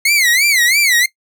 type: tone with vibrato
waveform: sawtooth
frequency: 2109 Hz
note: C7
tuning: 13 cents sharp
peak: -7 dBFS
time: 0.05-1.06 s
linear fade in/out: 5 ms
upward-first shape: sine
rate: 3 Hz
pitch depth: 200 cents each way
effects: noise-tail reverb RT60 0.1 s tail -19 dB re dry